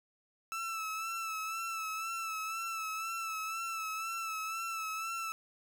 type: tone with vibrato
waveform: 30% pulse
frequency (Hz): 1318.5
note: E6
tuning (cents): 0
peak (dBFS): -33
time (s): 0.52-5.32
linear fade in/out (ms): 0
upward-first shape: sine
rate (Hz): 2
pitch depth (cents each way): 40
effects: none